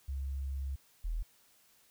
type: tone pair in turn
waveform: sine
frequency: 68 / 40.43 Hz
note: C#2 / E1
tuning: -33 / -33 cents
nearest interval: major sixth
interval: 900 cents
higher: first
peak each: -34 / -32 dBFS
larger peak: second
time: 0.08-0.76 / 1.04-1.23 s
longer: first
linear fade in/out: 10 ms
effects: white hiss -66 dBFS RMS until 1.9 s